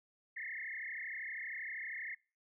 sine tone with frequency modulation, 1966 Hz, B6, 8 cents flat, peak -40 dBFS, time 0.36-2.15 s, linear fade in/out 10 ms, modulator 32.7 Hz, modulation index 6.3, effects noise-tail reverb RT60 0.4 s tail -26 dB re dry

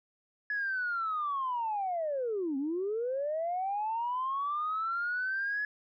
sine linear two-way sweep, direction down then up, 1703 to 262.9 to 1703 Hz, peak -29 dBFS, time 0.5-5.65 s, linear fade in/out 2 ms, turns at 2.57 s, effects tanh soft clip ceiling -25 dBFS

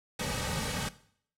pink noise with comb filter, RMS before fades -33 dBFS, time 0.19-0.89 s, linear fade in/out 5 ms, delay 2.9 ms, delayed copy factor -0.9, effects noise-tail reverb RT60 0.6 s tail -17 dB re dry + low-pass 10000 Hz 12 dB/octave

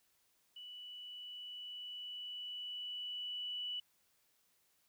sine tone with level ramp, 2960 Hz, F#7, in tune, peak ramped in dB -48 to -38 dBFS, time 0.56-3.8 s, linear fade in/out 5 ms, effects white hiss -75 dBFS RMS until 4.88 s

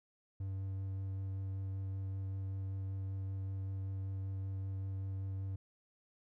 triangle tone with vibrato, 96.4 Hz, G2, 28 cents flat, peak -35 dBFS, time 0.4-5.56 s, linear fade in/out 5 ms, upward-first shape sine, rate 5.2 Hz, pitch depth 9 cents each way, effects none

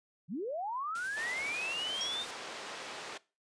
sine linear sweep, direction up, 138.59 to 3702 Hz, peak -34 dBFS, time 0.28-2.26 s, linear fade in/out 50 ms
white noise with tremolo, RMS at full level -47 dBFS, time 0.95-2.31 s, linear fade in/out 2 ms, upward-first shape sine, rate 12 Hz, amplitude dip 25%
pink band-pass noise, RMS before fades -44 dBFS, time 1.16-3.18 s, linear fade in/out 10 ms, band 460 to 5600 Hz, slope 12 dB/octave
sine tone with exponential decay, 5600 Hz, F8, 4 cents sharp, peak -33 dBFS, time 2.01-2.24 s, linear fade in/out 0 ms, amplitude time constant 48 ms
effects noise-tail reverb RT60 0.3 s tail -20 dB re dry + resampled to 22050 Hz

